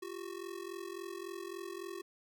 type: ring-modulated tone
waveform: square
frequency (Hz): 368.9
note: F#4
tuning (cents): -5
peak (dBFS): -39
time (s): 0.02-2.02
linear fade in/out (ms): 5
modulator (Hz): 21.8
effects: none